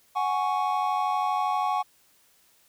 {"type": "chord", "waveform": "triangle", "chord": "F# suspended second", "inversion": "none", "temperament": "just", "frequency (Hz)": [740, 832.5, 1110], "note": ["F#5", "G#5", "C#6"], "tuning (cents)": [0, 4, 2], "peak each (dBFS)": -26, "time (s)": [0.15, 1.83], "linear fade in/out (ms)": 20, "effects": ["white hiss -62 dBFS RMS until 2.68 s"]}